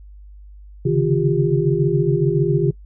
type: tone cluster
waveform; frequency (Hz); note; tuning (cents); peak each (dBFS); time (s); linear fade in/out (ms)
sine; 137 / 144.1 / 158.7 / 354.5 / 399.7; C#3 / D3 / D#3 / F4 / G4; -20 / -33 / +35 / +26 / +34; -21; 0.85-2.71; 10
effects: noise-tail reverb RT60 0.1 s tail -22 dB re dry + added 50 Hz sine -38 dBFS peak until 2.85 s